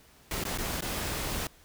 pink noise with dropouts, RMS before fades -33 dBFS, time 0.31-1.47 s, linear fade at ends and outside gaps 2 ms, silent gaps 0.439-0.451 / 0.576-0.584 / 0.808-0.822 s, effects pink hiss -58 dBFS RMS until 1.64 s

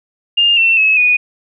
sine tone with pitch steps, 2814 / 2695 / 2580 / 2471 Hz, F7 / E7 / E7 / D#7, +12 / +38 / -38 / -13 cents, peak -8 dBFS, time 0.37-1.17 s, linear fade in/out 10 ms, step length 200 ms, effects none

